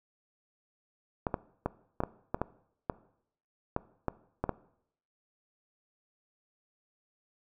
clicks, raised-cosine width 1 ms, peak -15 dBFS, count 12, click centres 1.268 / 1.342 / 1.66 / 2.004 / 2.036 / 2.345 / 2.416 / 2.898 / 3.764 / 4.083 / 4.44 / 4.493 s, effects noise-tail reverb RT60 0.7 s tail -19 dB re dry

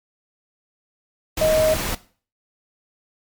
sine tone in noise, 627 Hz, D#5, 13 cents sharp, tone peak -15 dBFS, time 1.41-1.74 s, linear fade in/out 5 ms, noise pink, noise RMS -25 dBFS, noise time 1.37-1.95 s, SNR +7 dB, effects noise-tail reverb RT60 0.4 s tail -17 dB re dry + MP3 96 kbps

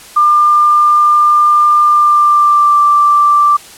sine tone with pitch glide, 1198 to 1174.7 Hz, D6 to D6, +34 to 0 cents, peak -5 dBFS, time 0.16-3.57 s, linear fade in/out 10 ms, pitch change -34 cents, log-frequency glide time 1.85-2.8 s, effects white hiss -35 dBFS RMS until 3.77 s + low-pass 11000 Hz 12 dB/octave

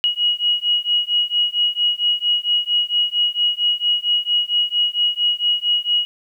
sine beating tone pair, 2900 / 2904.4 Hz, F#7 / F#7, -35 / -33 cents, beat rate 4.4 Hz, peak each -19 dBFS, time 0.04-6.05 s, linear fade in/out 0 ms, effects 9-bit

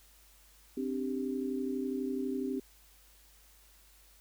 sine chord, C suspended second, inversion none, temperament equal, 261.6 / 293.7 / 392 Hz, C4 / D4 / G4, 0 / 0 / 0 cents, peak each -34 / -39 / -37 dBFS, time 0.77-2.6 s, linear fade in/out 5 ms, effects added 50 Hz sine -62 dBFS peak until 4.2 s + white hiss -62 dBFS RMS until 4.2 s

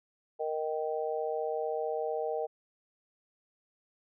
harmonic tone, 155.56 Hz, D#3, in tune, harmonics 3 / 4 / 5, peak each -33 / -35 / -37 dBFS, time 0.39-2.47 s, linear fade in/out 20 ms, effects none

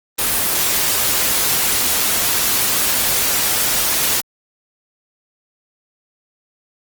white noise, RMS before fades -17 dBFS, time 0.18-4.21 s, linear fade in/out 10 ms, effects Opus 24 kbps

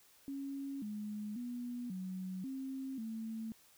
sine tone with pitch steps, 275.8 / 210 / 243.2 / 186.4 / 266.3 / 223 Hz, C#4 / G#3 / B3 / F#3 / C4 / A3, -9 / +19 / -26 / +13 / +31 / +23 cents, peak -39 dBFS, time 0.28-3.52 s, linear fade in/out 0 ms, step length 540 ms, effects white hiss -65 dBFS RMS until 3.77 s

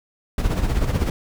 brown noise with tremolo, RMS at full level -18 dBFS, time 0.38-1.1 s, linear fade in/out 2 ms, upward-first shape sine, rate 16 Hz, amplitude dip 60%, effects none

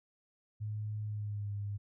sine tone with pitch glide, 106.3 to 101.85 Hz, G#2 to G#2, +41 to -33 cents, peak -35 dBFS, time 0.6-1.78 s, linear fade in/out 20 ms, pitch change -74 cents, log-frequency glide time 1.03-1.52 s, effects none

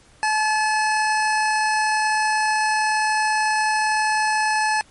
25% pulse tone, 861 Hz, A5, 38 cents flat, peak -14 dBFS, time 0.23-4.81 s, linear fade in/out 0 ms, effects pink hiss -53 dBFS RMS until 4.9 s + MP3 48 kbps

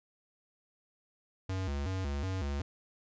square tone with vibrato, 81.7 Hz, E2, 15 cents flat, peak -33 dBFS, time 1.49-2.62 s, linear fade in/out 5 ms, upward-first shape square, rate 2.7 Hz, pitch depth 250 cents each way, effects resampled to 16000 Hz

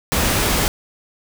pink noise, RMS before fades -18 dBFS, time 0.12-0.68 s, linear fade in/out 0 ms, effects none

